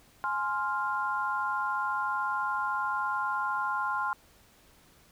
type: chord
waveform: sine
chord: F minor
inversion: first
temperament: just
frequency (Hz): 838.1 / 1047.7 / 1396.9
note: Ab5 / C6 / F6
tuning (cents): +16 / +2 / 0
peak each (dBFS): -34 / -31 / -32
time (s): 0.24-4.13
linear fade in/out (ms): 0
effects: pink hiss -60 dBFS RMS until 5.11 s